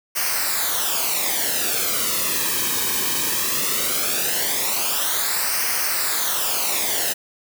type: noise with flanger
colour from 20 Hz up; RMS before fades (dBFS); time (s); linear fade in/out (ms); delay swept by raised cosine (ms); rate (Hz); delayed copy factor
white; -22; 0.15-7.14; 20; 0.27 to 1.47; 0.18; -0.7
effects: none